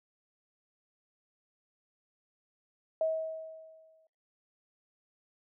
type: tone with exponential decay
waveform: sine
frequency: 640 Hz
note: D#5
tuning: 49 cents sharp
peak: -25 dBFS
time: 3.01-4.07 s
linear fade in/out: 2 ms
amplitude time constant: 230 ms
effects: noise-tail reverb RT60 0.6 s tail -26 dB re dry